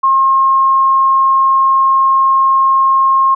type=tone; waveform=sine; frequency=1072 Hz; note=C6; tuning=42 cents sharp; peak=-7 dBFS; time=0.03-3.35 s; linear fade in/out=10 ms; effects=none